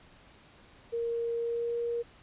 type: tone with pitch glide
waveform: sine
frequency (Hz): 466.2 to 471.3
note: A#4 to A#4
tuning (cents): 0 to +19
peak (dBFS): -29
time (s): 0.92-2.03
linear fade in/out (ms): 20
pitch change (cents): +19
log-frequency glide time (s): 1.37-1.77
effects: pink hiss -57 dBFS RMS until 2.22 s + resampled to 8000 Hz